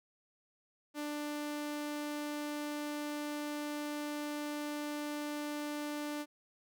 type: tone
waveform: sawtooth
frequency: 295.6 Hz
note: D4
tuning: 11 cents sharp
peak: -33 dBFS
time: 0.94-6.26 s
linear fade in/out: 50 ms
effects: none